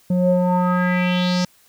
square tone with low-pass filter sweep, 180 Hz, F#3, 47 cents flat, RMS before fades -18 dBFS, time 0.1-1.45 s, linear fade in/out 5 ms, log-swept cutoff 370 to 5700 Hz, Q 4.3, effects white hiss -55 dBFS RMS until 1.68 s

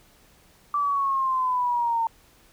sine exponential sweep, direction down, 1169 to 905 Hz, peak -21 dBFS, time 0.74-2.07 s, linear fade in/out 2 ms, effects pink hiss -57 dBFS RMS until 2.52 s

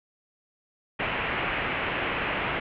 white low-pass noise, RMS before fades -29 dBFS, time 0.99-2.6 s, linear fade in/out 10 ms, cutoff 2800 Hz, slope 48 dB/octave, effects none

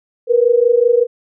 sine tone pair together, 466.2 / 491.4 Hz, A#4 / B4, 0 / -9 cents, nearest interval minor second, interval 91 cents, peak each -12 dBFS, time 0.27-1.07 s, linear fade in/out 50 ms, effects none

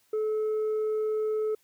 sine tone with tanh clipping, 431.8 Hz, A4, 33 cents flat, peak -26 dBFS, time 0.13-1.55 s, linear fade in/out 5 ms, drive 2 dB, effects white hiss -67 dBFS RMS until 1.63 s

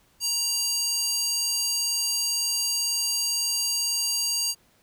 square tone with high-pass filter, 941 Hz, A#5, 16 cents sharp, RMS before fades -26 dBFS, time 0.2-4.55 s, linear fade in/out 50 ms, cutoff 5400 Hz, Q 2.8, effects pink hiss -62 dBFS RMS until 4.82 s

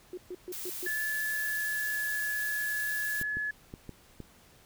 sine tone bursts, 361.7 Hz, F#4, 39 cents flat, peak -36 dBFS, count 5, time 0.13-0.87 s, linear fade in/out 2 ms, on 44 ms, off 130 ms
blue noise, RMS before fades -39 dBFS, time 0.52-3.23 s, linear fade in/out 5 ms
sine tone with pitch glide, 1727 to 1705.2 Hz, A6 to G#6, -33 to +45 cents, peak -30 dBFS, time 0.86-3.51 s, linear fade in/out 5 ms, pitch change -22 cents, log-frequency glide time 1.04-2.26 s
clicks, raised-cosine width 3 ms, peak -28 dBFS, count 5, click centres 3.214 / 3.37 / 3.739 / 3.893 / 4.203 s
effects pink hiss -59 dBFS RMS until 4.65 s

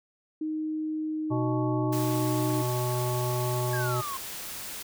sine tone with pitch glide, 311.1 to 308.8 Hz, D#4 to D#4, 0 to -13 cents, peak -28 dBFS, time 0.41-2.62 s, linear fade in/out 5 ms, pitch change -13 cents, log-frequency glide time 1.1-1.84 s
harmonic tone, 123.47 Hz, B2, in tune, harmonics 1 / 3 / 5 / 7 / 9, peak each -28 / -33 / -35 / -36 / -38 dBFS, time 1.3-4.02 s, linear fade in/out 20 ms
white noise, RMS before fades -38 dBFS, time 1.92-4.83 s, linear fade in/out 10 ms
triangle exponential sweep, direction down, 1660 to 1046.5 Hz, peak -31 dBFS, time 3.73-4.17 s, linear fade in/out 2 ms
effects none

